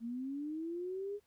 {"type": "linear sweep", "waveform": "sine", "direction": "up", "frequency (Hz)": [224.9, 416.6], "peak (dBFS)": -37, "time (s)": [0, 1.2], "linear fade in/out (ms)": 50, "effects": ["pink hiss -75 dBFS RMS until 1.26 s"]}